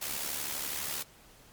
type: noise with amplitude modulation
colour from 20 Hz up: white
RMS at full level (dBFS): -33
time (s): 0.01-1.03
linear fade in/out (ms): 10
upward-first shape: sine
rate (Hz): 72.3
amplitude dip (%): 55
effects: pink hiss -57 dBFS RMS until 1.52 s + MP3 96 kbps